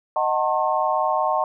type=chord; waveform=sine; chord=D# diminished seventh; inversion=none; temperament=just; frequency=622.3 / 746.7 / 896 / 1075.3 Hz; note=D#5 / F#5 / A5 / C6; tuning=0 / +16 / +31 / +47 cents; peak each=-24 dBFS; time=0.16-1.44 s; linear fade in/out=2 ms; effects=none